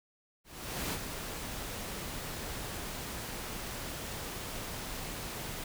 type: noise with ADSR envelope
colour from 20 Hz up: pink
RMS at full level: -34 dBFS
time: 0.44-5.64 s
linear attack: 480 ms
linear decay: 56 ms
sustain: -6 dB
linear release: 4 ms
effects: none